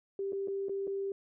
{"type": "tone with dropouts", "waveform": "sine", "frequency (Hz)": 393.2, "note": "G4", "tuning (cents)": 5, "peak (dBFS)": -32, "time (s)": [0.19, 1.12], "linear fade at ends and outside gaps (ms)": 2, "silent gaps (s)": [[0.323, 0.33], [0.475, 0.482], [0.685, 0.694], [0.871, 0.876]], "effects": []}